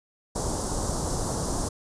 pink band-stop noise, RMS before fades -28 dBFS, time 0.35-1.69 s, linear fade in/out 10 ms, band 1100 to 5400 Hz, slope 24 dB/octave, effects resampled to 22050 Hz

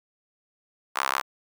sawtooth tone with high-pass filter, 66.9 Hz, C2, 39 cents sharp, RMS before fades -27 dBFS, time 0.95-1.22 s, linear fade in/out 20 ms, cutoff 1100 Hz, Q 2.6, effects none

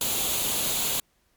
white noise with comb filter, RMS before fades -26 dBFS, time 0.01-1 s, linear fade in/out 2 ms, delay 0.28 ms, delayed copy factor +0.55, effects pink hiss -68 dBFS RMS until 1.36 s + MP3 96 kbps

